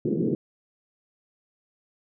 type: band-pass noise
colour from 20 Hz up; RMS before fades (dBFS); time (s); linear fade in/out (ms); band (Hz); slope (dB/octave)
white; -25; 0.05-0.35; 2; 130 to 420; 48
effects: none